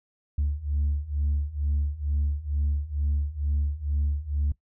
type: beating tone pair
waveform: sine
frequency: 71.4 / 73.6 Hz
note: D2 / D2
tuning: -48 / +4 cents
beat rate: 2.2 Hz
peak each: -27 / -25 dBFS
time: 0.38-4.52 s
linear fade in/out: 5 ms
effects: noise-tail reverb RT60 0.1 s tail -20 dB re dry + tanh soft clip ceiling -19 dBFS